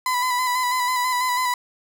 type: tone with vibrato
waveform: 35% pulse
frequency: 1000 Hz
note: B5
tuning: 21 cents sharp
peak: -18 dBFS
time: 0.06-1.54 s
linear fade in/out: 2 ms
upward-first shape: square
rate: 6.1 Hz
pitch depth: 27 cents each way
effects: none